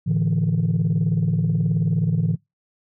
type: chord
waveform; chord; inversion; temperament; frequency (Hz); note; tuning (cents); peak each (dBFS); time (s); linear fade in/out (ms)
sine; A suspended fourth; none; equal with one note detuned; 110 / 146.83 / 165.58; A2 / D3 / E3; 0 / 0 / +8; -22 / -21 / -19; 0.06-2.36; 20
effects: noise-tail reverb RT60 0.2 s tail -26 dB re dry + tanh soft clip ceiling -13 dBFS